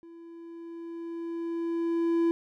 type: tone with level ramp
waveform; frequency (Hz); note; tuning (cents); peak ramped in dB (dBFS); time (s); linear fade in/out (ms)
triangle; 335.3; E4; +30; -44 to -19; 0.03-2.31; 0
effects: none